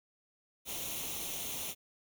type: noise with comb filter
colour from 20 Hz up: white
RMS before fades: -39 dBFS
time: 0.65-1.75 s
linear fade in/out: 50 ms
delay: 0.31 ms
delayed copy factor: +0.65
effects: none